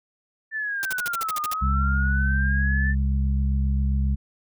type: linear two-way sweep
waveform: sine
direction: down then up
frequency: 1780 to 1212 to 1780 Hz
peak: -25 dBFS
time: 0.51-2.95 s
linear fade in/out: 50 ms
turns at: 1.41 s
type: noise bursts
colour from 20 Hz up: white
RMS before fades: -30 dBFS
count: 10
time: 0.83-1.535 s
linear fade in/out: 0 ms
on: 21 ms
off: 55 ms
type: harmonic tone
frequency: 67.5 Hz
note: C#2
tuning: 45 cents flat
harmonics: 1 / 2 / 3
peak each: -20 / -29 / -30 dBFS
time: 1.61-4.16 s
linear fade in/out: 20 ms
effects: none